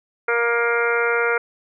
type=harmonic tone; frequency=235.2 Hz; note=A#3; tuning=16 cents sharp; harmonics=2 / 3 / 4 / 5 / 6 / 7 / 8 / 9 / 10; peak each=-21 / -31 / -30 / -31 / -21 / -32 / -33 / -27 / -30 dBFS; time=0.28-1.38 s; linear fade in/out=5 ms; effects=none